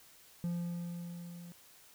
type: tone with level ramp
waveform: triangle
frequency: 172.9 Hz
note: F3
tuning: 17 cents flat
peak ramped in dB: -30 to -45 dBFS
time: 0.44-1.52 s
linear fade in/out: 0 ms
effects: white hiss -60 dBFS RMS until 1.94 s